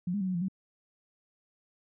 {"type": "tone with pitch steps", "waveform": "sine", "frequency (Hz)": [177.8, 204.9, 187.9, 184.2, 171.6, 189.5], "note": ["F3", "G#3", "F#3", "F#3", "F3", "F#3"], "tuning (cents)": [31, -23, 27, -7, -30, 42], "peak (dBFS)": -28, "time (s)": [0.07, 0.484], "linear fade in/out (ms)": 5, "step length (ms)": 69, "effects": []}